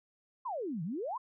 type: exponential two-way sweep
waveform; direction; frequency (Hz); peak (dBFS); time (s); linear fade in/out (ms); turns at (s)
sine; down then up; 1100 to 150.6 to 1100; -34; 0.45-1.18; 10; 0.83
effects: none